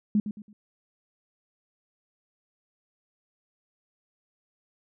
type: tone with echo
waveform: sine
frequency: 209.5 Hz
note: G#3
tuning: 15 cents sharp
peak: -19 dBFS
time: 0.15-0.2 s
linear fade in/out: 2 ms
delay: 110 ms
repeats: 3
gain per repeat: -10 dB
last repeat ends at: 0.53 s
effects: none